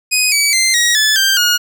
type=tone with pitch steps; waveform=15% pulse; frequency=2504 / 2283 / 2081 / 1897.7 / 1730.2 / 1577.4 / 1438.2 Hz; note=D#7 / D7 / C7 / A#6 / A6 / G6 / F#6; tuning=+10 / -50 / -10 / +30 / -30 / +10 / -50 cents; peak=-4 dBFS; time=0.11-1.58 s; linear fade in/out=20 ms; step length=210 ms; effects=none